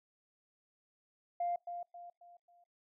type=tone with echo; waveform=sine; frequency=698.5 Hz; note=F5; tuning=in tune; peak=-31 dBFS; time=1.4-1.56 s; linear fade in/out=5 ms; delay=270 ms; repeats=4; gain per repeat=-8 dB; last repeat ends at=2.64 s; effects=noise-tail reverb RT60 0.2 s tail -26 dB re dry + tanh soft clip ceiling -27 dBFS